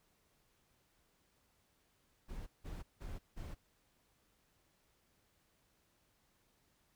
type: noise bursts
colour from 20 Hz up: brown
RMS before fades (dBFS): -45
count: 4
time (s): 2.28-3.55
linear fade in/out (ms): 20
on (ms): 190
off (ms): 170
effects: pink hiss -75 dBFS RMS until 6.95 s